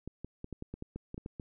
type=clicks; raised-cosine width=3 ms; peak=-27 dBFS; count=12; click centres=0.076 / 0.246 / 0.444 / 0.527 / 0.624 / 0.74 / 0.824 / 0.96 / 1.144 / 1.179 / 1.261 / 1.398 s; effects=none